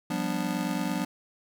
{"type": "chord", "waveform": "square", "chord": "G dominant seventh", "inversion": "third", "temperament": "just", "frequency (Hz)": [176.4, 196, 245, 294], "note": ["F3", "G3", "B3", "D4"], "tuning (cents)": [18, 0, -14, 2], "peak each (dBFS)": -34, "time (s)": [0.1, 1.05], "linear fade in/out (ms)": 5, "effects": []}